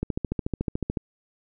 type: click train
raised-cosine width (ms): 3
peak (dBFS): -13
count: 14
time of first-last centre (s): 0.03-0.972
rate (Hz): 13.8
effects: none